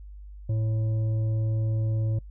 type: tone with frequency modulation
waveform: sine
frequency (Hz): 110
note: A2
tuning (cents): 0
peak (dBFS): -23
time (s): 0.49-2.19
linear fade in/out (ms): 5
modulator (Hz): 441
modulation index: 0.24
effects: noise-tail reverb RT60 0.1 s tail -23 dB re dry + added 50 Hz sine -40 dBFS peak until 2.3 s